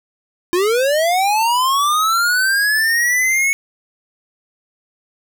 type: linear sweep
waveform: square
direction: up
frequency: 338.8 to 2217 Hz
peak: -14 dBFS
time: 0.53-3.53 s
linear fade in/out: 0 ms
effects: none